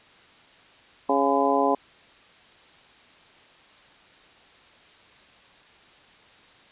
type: harmonic tone with a mistuned harmonic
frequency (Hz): 138.59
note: C#3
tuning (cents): 0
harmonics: 2 / 3 / 4 / 5 / 6 / 7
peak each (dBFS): -26 / -26 / -26 / -26 / -26 / -26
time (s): 1.09-1.75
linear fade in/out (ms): 5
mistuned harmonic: 7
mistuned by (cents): +72
effects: white hiss -53 dBFS RMS until 6.71 s + resampled to 8000 Hz